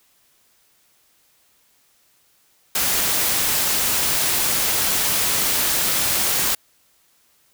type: noise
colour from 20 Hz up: white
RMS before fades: -20 dBFS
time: 2.75-6.55 s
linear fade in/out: 5 ms
effects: white hiss -60 dBFS RMS until 7.53 s